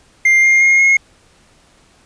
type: tone with pitch steps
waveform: triangle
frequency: 2100 / 2119 / 2139 / 2159 Hz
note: C7 / C7 / C7 / C#7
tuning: +6 / +21 / +38 / -46 cents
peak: -6 dBFS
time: 0.25-0.97 s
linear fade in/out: 5 ms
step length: 180 ms
effects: pink hiss -51 dBFS RMS until 2.05 s + resampled to 22050 Hz